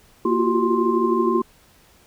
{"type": "tone cluster", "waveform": "sine", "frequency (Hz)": [232.9, 343, 355.6, 381.8, 1051], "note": ["A#3", "F4", "F4", "G4", "C6"], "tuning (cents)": [-1, -31, 31, -46, 7], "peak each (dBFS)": -23, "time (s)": [0.25, 1.42], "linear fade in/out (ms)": 5, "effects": ["pink hiss -54 dBFS RMS until 2.06 s"]}